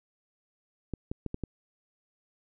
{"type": "clicks", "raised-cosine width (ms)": 3, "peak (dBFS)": -20, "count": 5, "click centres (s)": [0.937, 1.115, 1.263, 1.344, 1.437], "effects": []}